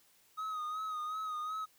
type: tone with vibrato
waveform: triangle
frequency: 1256 Hz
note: D#6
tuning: 16 cents sharp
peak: -34 dBFS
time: 0.37-1.66 s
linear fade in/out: 20 ms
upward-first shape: sine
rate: 2.7 Hz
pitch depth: 45 cents each way
effects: white hiss -67 dBFS RMS until 1.78 s